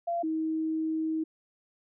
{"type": "tone pair in turn", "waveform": "sine", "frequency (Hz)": [685, 317.7], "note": ["F5", "D#4"], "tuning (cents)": [-34, 36], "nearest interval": "octave + minor second", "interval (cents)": 1330, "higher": "first", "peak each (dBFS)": -27, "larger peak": "neither", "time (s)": [[0.07, 0.23], [0.23, 1.24]], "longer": "second", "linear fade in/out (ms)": 10, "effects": []}